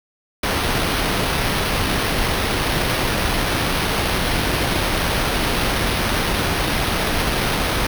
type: noise with sample-and-hold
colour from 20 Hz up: pink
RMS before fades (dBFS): -20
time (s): 0.43-7.87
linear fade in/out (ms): 5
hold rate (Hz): 7350
effects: none